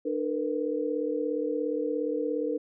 sine tone cluster, 300 / 453.7 / 490.8 Hz, D4 / A#4 / B4, +37 / -47 / -11 cents, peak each -31 dBFS, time 0.05-2.58 s, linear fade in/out 10 ms, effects none

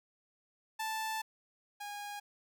sawtooth tone pair in turn, 880 / 820.1 Hz, A5 / G#5, 0 / -22 cents, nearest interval minor second, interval 122 cents, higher first, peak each -31 / -37 dBFS, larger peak first, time 0.79-1.22 / 1.8-2.2 s, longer first, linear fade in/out 10 ms, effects none

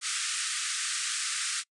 white band-pass noise, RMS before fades -32 dBFS, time 0.01-1.64 s, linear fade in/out 50 ms, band 1200 to 9600 Hz, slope 96 dB/octave, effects noise-tail reverb RT60 0.1 s tail -25 dB re dry

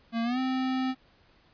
square tone with pitch glide, 230 to 259.7 Hz, A#3 to C4, -23 to -13 cents, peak -27 dBFS, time 0.12-0.95 s, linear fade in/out 50 ms, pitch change +210 cents, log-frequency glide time 0.23-0.39 s, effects pink hiss -62 dBFS RMS until 1.53 s + resampled to 11025 Hz

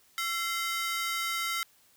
sawtooth ring-modulated tone, 1714 Hz, A6, 46 cents flat, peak -23 dBFS, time 0.18-1.63 s, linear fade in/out 0 ms, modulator 370 Hz, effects white hiss -63 dBFS RMS until 1.96 s

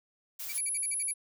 blue noise, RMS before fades -39 dBFS, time 0.39-0.59 s, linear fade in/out 10 ms
sawtooth tone bursts, 2313 Hz, D7, 27 cents flat, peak -35 dBFS, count 8, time 0.49-1.113 s, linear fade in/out 5 ms, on 35 ms, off 49 ms
sine tone, 10548 Hz, E9, in tune, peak -30 dBFS, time 0.54-1.14 s, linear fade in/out 20 ms
effects none

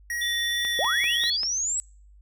square tone with vibrato, 1890 Hz, A#6, 23 cents sharp, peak -28 dBFS, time 0.1-1.3 s, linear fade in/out 2 ms, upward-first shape sine, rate 2.4 Hz, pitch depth 9 cents each way
sine tone with pitch glide, 3500 to 3387 Hz, A7 to G#7, -10 to +33 cents, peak -26 dBFS, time 0.21-1.37 s, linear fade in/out 10 ms, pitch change -57 cents, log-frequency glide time 0.72-0.91 s
click train, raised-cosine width 0.3 ms, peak -21 dBFS, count 5, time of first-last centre 0.65-1.433 s, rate 5.11 Hz
sine linear sweep, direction up, 473.1 to 7930 Hz, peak -24 dBFS, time 0.79-1.8 s, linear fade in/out 0 ms
effects noise-tail reverb RT60 0.5 s tail -26 dB re dry + added 50 Hz sine -49 dBFS peak until 2.21 s

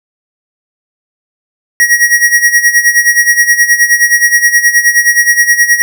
square tone with tremolo, 1900 Hz, A#6, 33 cents sharp, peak -3 dBFS, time 1.8-5.82 s, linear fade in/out 0 ms, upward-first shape sine, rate 9.5 Hz, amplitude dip 75%, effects none

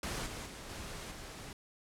pink noise with level steps, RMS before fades -38 / -43 / -47 / -44 / -47 dBFS, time 0.03-1.53 s, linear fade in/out 2 ms, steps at 0.26 / 0.46 / 0.69 / 1.11 s, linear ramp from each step 5 ms, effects low-pass 10000 Hz 12 dB/octave

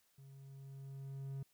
triangle tone with level ramp, 136.4 Hz, C#3, 28 cents flat, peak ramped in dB -53 to -38 dBFS, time 0.18-1.43 s, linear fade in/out 5 ms, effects white hiss -75 dBFS RMS until 1.53 s

